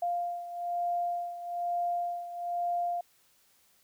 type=beating tone pair; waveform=sine; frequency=698.5 / 699.6 Hz; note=F5 / F5; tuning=0 / +3 cents; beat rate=1.1 Hz; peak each=-31 / -36 dBFS; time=0.02-3.01 s; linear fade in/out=5 ms; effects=white hiss -66 dBFS RMS until 3.83 s